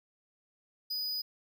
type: tone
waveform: square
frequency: 4965 Hz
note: D#8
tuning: 5 cents flat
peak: -33 dBFS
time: 0.9-1.22 s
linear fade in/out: 10 ms
effects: none